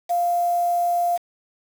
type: tone with quantisation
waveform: sine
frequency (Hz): 698.5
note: F5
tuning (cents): 0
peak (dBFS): -18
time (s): 0.09-1.18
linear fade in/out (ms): 20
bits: 6
effects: none